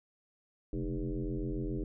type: tone with frequency modulation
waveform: sine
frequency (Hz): 134.5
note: C3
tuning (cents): +48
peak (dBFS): -32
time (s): 0.73-1.84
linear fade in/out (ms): 2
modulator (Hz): 87.2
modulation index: 3.2
effects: none